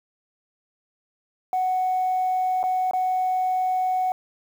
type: tone with dropouts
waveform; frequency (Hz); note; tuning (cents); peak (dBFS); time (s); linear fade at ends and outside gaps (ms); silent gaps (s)
sine; 742; F#5; +5; -19; 1.53-4.12; 1; 2.63-2.638 / 2.911-2.934
effects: tanh soft clip ceiling -16 dBFS + 8-bit